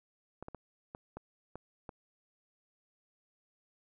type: clicks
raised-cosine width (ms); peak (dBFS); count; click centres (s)
1; -29; 7; 0.426 / 0.484 / 0.547 / 0.949 / 1.17 / 1.556 / 1.892
effects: none